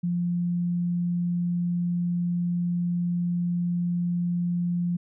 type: tone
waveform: sine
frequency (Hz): 174.61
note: F3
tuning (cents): 0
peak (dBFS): -23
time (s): 0.03-4.97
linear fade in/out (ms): 10
effects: none